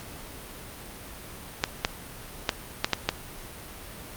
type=clicks; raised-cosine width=0.2 ms; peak=-4 dBFS; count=6; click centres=1.639 / 1.849 / 2.492 / 2.845 / 2.933 / 3.09 s; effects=pink hiss -42 dBFS RMS until 4.16 s + Opus 48 kbps